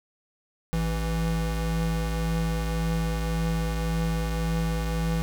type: tone pair together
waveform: square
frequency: 55.44 / 164.5 Hz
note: A1 / E3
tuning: +14 / -3 cents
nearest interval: octave + perfect fifth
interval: 1883 cents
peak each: -28 dBFS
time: 0.73-5.22 s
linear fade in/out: 0 ms
effects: none